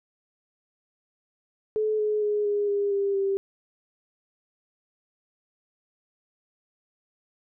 sine tone with pitch steps, 430.6 / 423.9 / 417.4 / 410.9 / 404.6 / 398.3 / 392.1 Hz, A4 / G#4 / G#4 / G#4 / G#4 / G4 / G4, -37 / +35 / +9 / -18 / -45 / +28 / 0 cents, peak -22 dBFS, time 1.76-3.37 s, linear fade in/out 0 ms, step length 230 ms, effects none

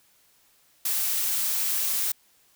blue noise, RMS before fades -26 dBFS, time 0.85-2.12 s, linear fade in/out 5 ms, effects white hiss -62 dBFS RMS until 2.55 s

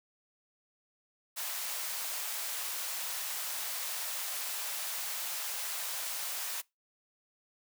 white high-pass noise, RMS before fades -37 dBFS, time 1.36-6.62 s, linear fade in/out 20 ms, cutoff 580 Hz, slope 24 dB/octave, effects noise-tail reverb RT60 0.2 s tail -23 dB re dry

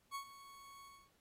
40% pulse tone with ADSR envelope, 1108.7 Hz, C#6, in tune, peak -39 dBFS, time 0.11-1.11 s, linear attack 41 ms, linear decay 93 ms, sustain -15 dB, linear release 250 ms, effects pink hiss -75 dBFS RMS until 1.2 s + AAC 48 kbps

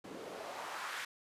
white noise with band-pass filter sweep, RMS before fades -44 dBFS, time 0.04-1.05 s, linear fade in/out 5 ms, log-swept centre 300 to 1700 Hz, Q 1.7, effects resampled to 32000 Hz

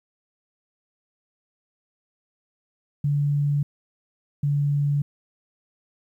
sine tone pair in turn, 144.3 / 143.79 Hz, D3 / D3, -30 / -36 cents, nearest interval unison, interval 6 cents, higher first, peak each -19 dBFS, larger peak neither, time 3.04-3.63 / 4.43-5.02 s, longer neither, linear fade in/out 5 ms, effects 10-bit

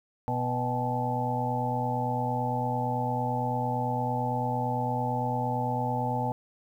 harmonic tone with a mistuned harmonic, 123.47 Hz, B2, in tune, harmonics 1 / 2 / 4 / 5 / 6 / 7, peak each -31 / -34 / -36 / -38 / -34 / -31 dBFS, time 0.28-6.32 s, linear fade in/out 0 ms, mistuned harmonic 6, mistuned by +79 cents, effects 10-bit

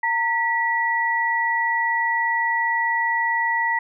sine tone pair together, 917.9 / 1945 Hz, A#5 / B6, -27 / -27 cents, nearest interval octave + minor second, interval 1300 cents, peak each -22 / -21 dBFS, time 0.03-3.79 s, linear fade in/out 5 ms, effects none

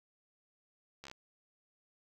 slowing click train, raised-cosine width 0.2 ms, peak -30 dBFS, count 6, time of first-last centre 1.04-1.114 s, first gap 14 ms, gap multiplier 1.03, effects 10-bit

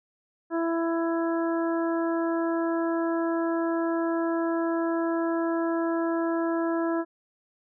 harmonic tone, 332.4 Hz, E4, 15 cents sharp, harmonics 1 / 2 / 3 / 4 / 5, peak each -25 / -31 / -35 / -37 / -39 dBFS, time 0.5-7.05 s, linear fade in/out 50 ms, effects none

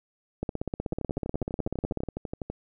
two click trains, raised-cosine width 2 ms, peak -19 / -16 dBFS, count 20 / 27, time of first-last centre 0.93-2.5 / 0.43-2.035 s, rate 12.1 / 16.2 Hz, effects none

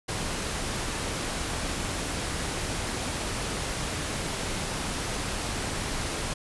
pink noise, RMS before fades -31 dBFS, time 0.08-6.34 s, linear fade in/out 10 ms, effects resampled to 24000 Hz

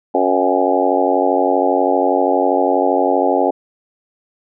harmonic tone with a mistuned harmonic, 92.5 Hz, F#2, in tune, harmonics 3 / 4 / 5 / 6 / 7 / 8 / 9, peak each -20 / -20 / -20 / -20 / -20 / -20 / -20 dBFS, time 0.14-3.51 s, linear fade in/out 10 ms, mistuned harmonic 8, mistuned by +39 cents, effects none

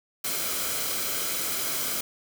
white noise with comb filter, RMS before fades -29 dBFS, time 0.24-2.01 s, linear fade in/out 5 ms, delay 1.1 ms, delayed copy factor -0.5, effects none

